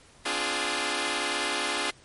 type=chord; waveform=5% pulse; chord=D half-diminished seventh; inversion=third; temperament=equal with one note detuned; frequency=257.6 / 293.7 / 349.2 / 415.3 Hz; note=C4 / D4 / F4 / Ab4; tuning=-27 / 0 / 0 / 0 cents; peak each=-24 / -21 / -20 / -20 dBFS; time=0.25-1.91 s; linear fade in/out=10 ms; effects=pink hiss -55 dBFS RMS until 2.04 s + MP3 48 kbps